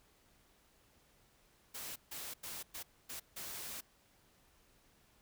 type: noise bursts at uneven times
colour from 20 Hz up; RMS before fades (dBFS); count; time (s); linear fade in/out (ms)
white; -45; 6; 1.74-1.96 / 2.11-2.34 / 2.43-2.63 / 2.74-2.83 / 3.09-3.2 / 3.36-3.81; 10
effects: pink hiss -69 dBFS RMS until 5.21 s